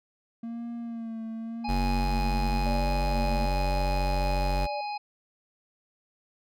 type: tone with vibrato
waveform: triangle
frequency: 229.5 Hz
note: A#3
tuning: 27 cents flat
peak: -31 dBFS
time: 0.43-3.46 s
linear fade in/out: 5 ms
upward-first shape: sine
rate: 0.9 Hz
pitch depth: 42 cents each way
type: harmonic tone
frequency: 830.6 Hz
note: G#5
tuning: in tune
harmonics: 1 / 3 / 5 / 6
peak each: -31 / -41 / -45 / -47 dBFS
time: 1.64-4.98 s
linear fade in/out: 10 ms
type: tone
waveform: square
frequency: 47.07 Hz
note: F#1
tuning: 30 cents sharp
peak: -26 dBFS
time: 1.68-4.67 s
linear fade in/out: 20 ms
type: tone with tremolo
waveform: sine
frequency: 587.3 Hz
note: D5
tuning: in tune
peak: -33 dBFS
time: 2.66-4.81 s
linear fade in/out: 5 ms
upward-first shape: triangle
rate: 2 Hz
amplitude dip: 25%
effects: none